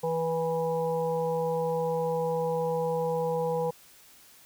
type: harmonic tone with a mistuned harmonic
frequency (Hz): 163.2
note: E3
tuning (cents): -17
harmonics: 1 / 3 / 5 / 6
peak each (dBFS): -34 / -27 / -34 / -38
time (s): 0.03-3.71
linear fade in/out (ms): 10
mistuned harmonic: 5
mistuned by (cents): +21
effects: white hiss -55 dBFS RMS until 4.45 s